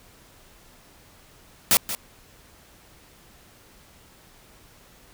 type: noise with echo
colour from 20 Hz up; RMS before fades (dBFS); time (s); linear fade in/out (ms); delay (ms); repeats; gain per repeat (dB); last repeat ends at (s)
white; -17; 1.71-1.77; 0; 180; 1; -12; 1.95
effects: pink hiss -53 dBFS RMS until 5.13 s